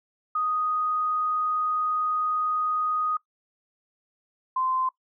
sine tone pair in turn, 1244.5 / 1035.9 Hz, D#6 / C6, 0 / -18 cents, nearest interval minor third, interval 318 cents, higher first, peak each -23 dBFS, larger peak neither, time 0.35-3.17 / 4.56-4.89 s, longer first, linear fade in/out 5 ms, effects noise-tail reverb RT60 0.1 s tail -19 dB re dry

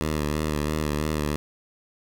10% pulse tone with vibrato, 75.8 Hz, D#2, 45 cents flat, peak -16 dBFS, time 0.01-1.36 s, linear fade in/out 0 ms, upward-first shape sine, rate 3 Hz, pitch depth 43 cents each way, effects none

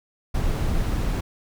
brown noise, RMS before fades -23 dBFS, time 0.34-1.21 s, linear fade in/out 10 ms, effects none

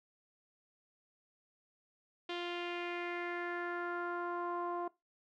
sawtooth tone with low-pass filter sweep, 349.2 Hz, F4, in tune, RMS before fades -39 dBFS, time 2.29-4.88 s, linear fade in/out 5 ms, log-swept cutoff 3300 to 920 Hz, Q 3.4, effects noise-tail reverb RT60 0.2 s tail -20 dB re dry

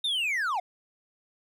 triangle linear sweep, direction down, 3729 to 678 Hz, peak -24 dBFS, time 0.04-0.6 s, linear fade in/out 5 ms, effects none

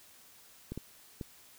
clicks, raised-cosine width 3 ms, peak -25 dBFS, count 3, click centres 0.72 / 0.776 / 1.212 s, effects white hiss -58 dBFS RMS until 1.58 s

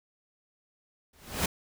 pink noise with exponential growth, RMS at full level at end -24 dBFS, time 1.13-1.46 s, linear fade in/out 5 ms, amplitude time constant 70 ms, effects none

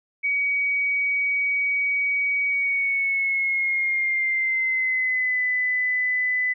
sine tone with pitch glide, 2260 to 2002 Hz, C#7 to B6, +33 to +23 cents, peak -20 dBFS, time 0.23-6.54 s, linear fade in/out 20 ms, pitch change -210 cents, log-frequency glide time 2.47-5.41 s, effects none

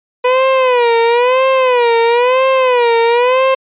30% pulse tone with vibrato, 493.9 Hz, B4, in tune, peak -6 dBFS, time 0.24-3.55 s, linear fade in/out 10 ms, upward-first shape sine, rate 1 Hz, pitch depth 120 cents each way, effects resampled to 8000 Hz

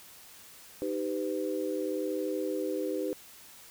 sine chord, Eb augmented, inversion none, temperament equal with one note detuned, 311.1 / 392 / 504.3 Hz, Eb4 / G4 / B4, 0 / 0 / +36 cents, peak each -34 dBFS, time 0.82-3.13 s, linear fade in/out 0 ms, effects white hiss -52 dBFS RMS until 3.7 s

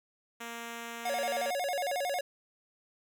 5% pulse tone, 233.1 Hz, A#3, in tune, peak -28 dBFS, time 0.4-1.51 s, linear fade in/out 10 ms
square tone with vibrato, 635 Hz, D#5, 35 cents sharp, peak -31 dBFS, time 1.05-2.21 s, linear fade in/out 5 ms, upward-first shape square, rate 11 Hz, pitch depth 220 cents each way
effects none

